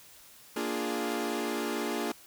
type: chord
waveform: sawtooth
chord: Bb dominant seventh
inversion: none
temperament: equal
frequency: 233.1 / 293.7 / 349.2 / 415.3 Hz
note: Bb3 / D4 / F4 / Ab4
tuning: 0 / 0 / 0 / 0 cents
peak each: -32 dBFS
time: 0.56-2.12 s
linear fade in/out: 5 ms
effects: white hiss -54 dBFS RMS until 2.26 s